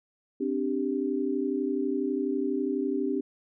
sine chord, C suspended second, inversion none, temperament equal, 261.6 / 293.7 / 392 Hz, C4 / D4 / G4, 0 / 0 / 0 cents, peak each -30 dBFS, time 0.4-3.21 s, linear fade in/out 10 ms, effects none

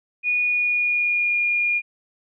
sine tone with pitch glide, 2457 to 2423 Hz, D#7 to D#7, -22 to -47 cents, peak -18 dBFS, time 0.23-1.82 s, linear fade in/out 50 ms, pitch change -25 cents, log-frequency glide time 0.42-1.37 s, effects none

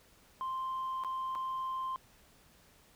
sine tone with dropouts, 1046.5 Hz, C6, in tune, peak -32 dBFS, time 0.41-1.96 s, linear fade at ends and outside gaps 0 ms, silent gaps 1.037-1.047 / 1.351-1.356 s, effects tanh soft clip ceiling -32 dBFS + pink hiss -63 dBFS RMS until 2.95 s

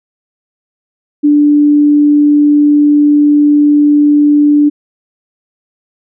sine tone, 293.7 Hz, D4, in tune, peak -4 dBFS, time 1.23-4.7 s, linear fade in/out 20 ms, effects none

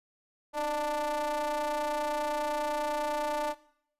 square ring-modulated tone, 145.8 Hz, D3, 12 cents flat, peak -27 dBFS, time 0.53-3.55 s, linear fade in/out 50 ms, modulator 744 Hz, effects noise-tail reverb RT60 0.7 s tail -19 dB re dry + resampled to 32000 Hz

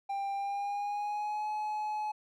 triangle tone with pitch glide, 793 to 849.9 Hz, G5 to G#5, +20 to +40 cents, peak -30 dBFS, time 0.09-2.12 s, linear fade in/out 10 ms, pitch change +120 cents, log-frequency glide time 0.34-1.47 s, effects none

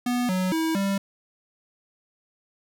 square tone with pitch steps, 245.2 / 185.1 / 322.7 / 196.9 Hz, B3 / F#3 / E4 / G3, -12 / +1 / -37 / +8 cents, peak -23 dBFS, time 0.06-0.98 s, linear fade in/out 5 ms, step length 230 ms, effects none

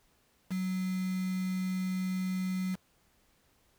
sine tone with quantisation, 185.8 Hz, F#3, 7 cents sharp, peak -30 dBFS, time 0.5-2.76 s, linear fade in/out 20 ms, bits 7, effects pink hiss -69 dBFS RMS until 3.78 s

